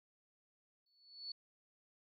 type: tone with exponential growth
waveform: sine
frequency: 4435 Hz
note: C#8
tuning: in tune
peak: -40 dBFS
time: 0.86-1.32 s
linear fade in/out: 5 ms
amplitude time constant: 100 ms
effects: none